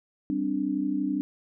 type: chord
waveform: sine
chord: G suspended fourth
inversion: none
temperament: equal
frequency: 196 / 261.6 / 293.7 Hz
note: G3 / C4 / D4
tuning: 0 / 0 / 0 cents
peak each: -32 / -30 / -27 dBFS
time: 0.3-1.21 s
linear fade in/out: 0 ms
effects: none